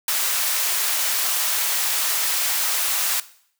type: high-pass noise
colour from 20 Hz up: white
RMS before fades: -22 dBFS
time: 0.08-3.2 s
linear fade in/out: 2 ms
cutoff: 760 Hz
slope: 12 dB/octave
effects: noise-tail reverb RT60 0.6 s tail -17 dB re dry